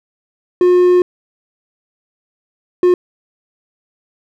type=tone bursts at uneven times; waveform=triangle; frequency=359.1 Hz; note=F4; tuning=48 cents sharp; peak=-5 dBFS; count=2; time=0.61-1.02 / 2.83-2.94 s; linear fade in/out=2 ms; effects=none